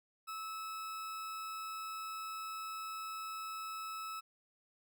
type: tone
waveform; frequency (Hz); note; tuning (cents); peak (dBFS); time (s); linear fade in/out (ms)
40% pulse; 1300; E6; -24; -40; 0.27-4.21; 20
effects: none